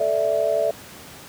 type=chord; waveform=sine; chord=A suspended fourth; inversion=none; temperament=equal; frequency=440 / 587.3 / 659.3 Hz; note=A4 / D5 / E5; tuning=0 / 0 / 0 cents; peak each=-26 / -22 / -21 dBFS; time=0-0.71 s; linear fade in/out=5 ms; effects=pink hiss -41 dBFS RMS until 1.28 s + high-pass 100 Hz 12 dB/octave